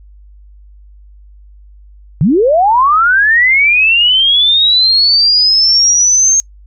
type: linear sweep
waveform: sine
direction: up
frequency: 127.8 to 6450 Hz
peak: -6 dBFS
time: 2.21-6.4 s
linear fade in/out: 0 ms
effects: noise-tail reverb RT60 0.1 s tail -25 dB re dry + added 50 Hz sine -36 dBFS peak until 6.66 s